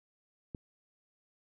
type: click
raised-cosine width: 3 ms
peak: -27 dBFS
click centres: 0.548 s
effects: none